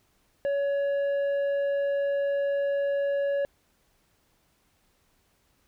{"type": "tone with tanh clipping", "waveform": "sine", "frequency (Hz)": 562, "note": "C#5", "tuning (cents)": 24, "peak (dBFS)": -25, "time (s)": [0.45, 3.45], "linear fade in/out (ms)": 0, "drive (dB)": 6, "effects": ["pink hiss -68 dBFS RMS until 5.67 s"]}